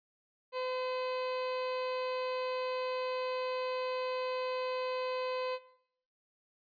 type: tone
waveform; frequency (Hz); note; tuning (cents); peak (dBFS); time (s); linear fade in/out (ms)
30% pulse; 510; C5; -44; -31; 0.52-5.59; 50
effects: noise-tail reverb RT60 0.7 s tail -17 dB re dry + resampled to 11025 Hz